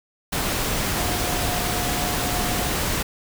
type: tone in noise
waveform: sine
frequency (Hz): 717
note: F5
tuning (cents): +45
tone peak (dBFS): -31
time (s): 0.97-2.7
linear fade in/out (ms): 10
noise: pink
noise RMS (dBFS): -24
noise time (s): 0.32-3.03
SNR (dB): -10
effects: none